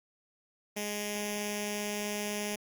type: tone with notch filter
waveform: 5% pulse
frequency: 207.7 Hz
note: G#3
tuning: in tune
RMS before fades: -35 dBFS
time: 0.76-2.56 s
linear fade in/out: 10 ms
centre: 1300 Hz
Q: 0.59
effects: Opus 24 kbps